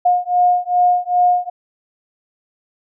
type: beating tone pair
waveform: sine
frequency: 715 / 717.5 Hz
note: F5 / F5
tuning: +41 / +47 cents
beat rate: 2.5 Hz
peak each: -15 dBFS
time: 0.05-1.5 s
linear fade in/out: 10 ms
effects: none